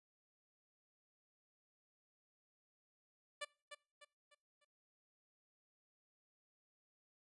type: tone with echo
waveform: 10% pulse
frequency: 585 Hz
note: D5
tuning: 7 cents flat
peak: -33 dBFS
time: 3.41-3.45 s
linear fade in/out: 10 ms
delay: 300 ms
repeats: 4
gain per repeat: -8 dB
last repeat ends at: 4.65 s
effects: noise-tail reverb RT60 0.4 s tail -24 dB re dry + resampled to 24000 Hz